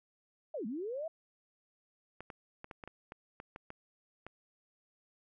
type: linear two-way sweep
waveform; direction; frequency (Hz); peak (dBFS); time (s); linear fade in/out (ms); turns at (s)
sine; down then up; 668 to 196.2 to 668; -36; 0.54-1.08; 5; 0.66
type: clicks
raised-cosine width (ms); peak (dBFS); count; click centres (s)
0.5; -30; 11; 2.206 / 2.302 / 2.644 / 2.712 / 2.838 / 2.876 / 3.121 / 3.401 / 3.561 / 3.704 / 4.266
effects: none